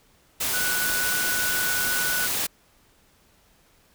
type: tone in noise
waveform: sine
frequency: 1480 Hz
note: F#6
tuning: in tune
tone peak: -26 dBFS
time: 0.53-2.27 s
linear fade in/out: 10 ms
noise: white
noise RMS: -26 dBFS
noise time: 0.4-2.47 s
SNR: -3 dB
effects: pink hiss -60 dBFS RMS until 3.94 s